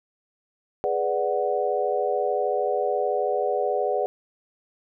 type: chord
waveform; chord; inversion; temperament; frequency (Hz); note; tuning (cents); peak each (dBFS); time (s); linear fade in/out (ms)
sine; G# half-diminished seventh; none; equal; 415.3 / 493.9 / 587.3 / 740; G#4 / B4 / D5 / F#5; 0 / 0 / 0 / 0; -27; 0.84-4.06; 0
effects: none